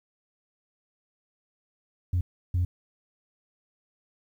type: tone bursts at uneven times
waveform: sine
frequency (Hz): 89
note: F2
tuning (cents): +33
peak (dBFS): -20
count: 2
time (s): 2.13-2.21 / 2.54-2.65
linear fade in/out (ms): 5
effects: tanh soft clip ceiling -20 dBFS + 10-bit